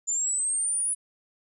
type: linear sweep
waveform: sine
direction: up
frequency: 7040 to 9950 Hz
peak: -24 dBFS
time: 0.07-0.95 s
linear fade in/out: 20 ms
effects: none